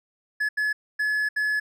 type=tone bursts at uneven times; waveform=triangle; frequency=1707 Hz; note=G#6; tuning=47 cents sharp; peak=-20 dBFS; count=4; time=0.4-0.49 / 0.57-0.73 / 0.99-1.29 / 1.36-1.6 s; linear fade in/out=10 ms; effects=none